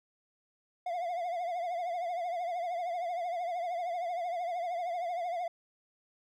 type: tone with vibrato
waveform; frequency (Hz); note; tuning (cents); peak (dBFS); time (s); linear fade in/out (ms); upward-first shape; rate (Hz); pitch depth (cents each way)
triangle; 698.5; F5; 0; -30; 0.86-5.48; 5; triangle; 13; 98
effects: none